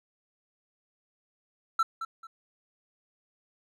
triangle tone with echo, 1336 Hz, E6, 23 cents sharp, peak -19 dBFS, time 1.79-1.83 s, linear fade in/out 5 ms, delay 220 ms, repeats 2, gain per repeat -11 dB, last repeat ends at 2.27 s, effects none

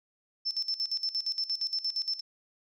sine tone with tremolo, 5310 Hz, E8, 12 cents sharp, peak -27 dBFS, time 0.45-2.21 s, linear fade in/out 20 ms, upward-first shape square, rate 8.6 Hz, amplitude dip 80%, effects none

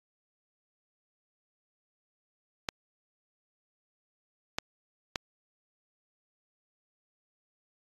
clicks, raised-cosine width 0.2 ms, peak -12 dBFS, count 3, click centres 2.688 / 4.585 / 5.158 s, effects AAC 32 kbps

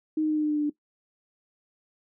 sine tone with pitch steps, 311.1 / 308.8 / 306.5 / 304.2 / 301.9 / 299.6 / 297.4 / 295.2 Hz, D#4 / D#4 / D#4 / D#4 / D4 / D4 / D4 / D4, 0 / -13 / -26 / -39 / +48 / +35 / +22 / +9 cents, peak -22 dBFS, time 0.17-0.698 s, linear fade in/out 5 ms, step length 66 ms, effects noise-tail reverb RT60 0.1 s tail -18 dB re dry

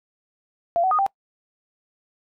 sine tone with pitch steps, 684 / 753 / 1237 / 785 Hz, F5 / F#5 / D#6 / G5, -36 / +30 / -10 / +2 cents, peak -17 dBFS, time 0.76-1.064 s, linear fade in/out 0 ms, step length 76 ms, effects noise-tail reverb RT60 0.1 s tail -24 dB re dry

